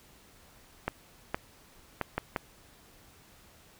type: clicks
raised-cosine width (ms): 0.5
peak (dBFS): -14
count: 5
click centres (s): 0.88 / 1.345 / 2.013 / 2.18 / 2.362
effects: pink hiss -58 dBFS RMS until 3.79 s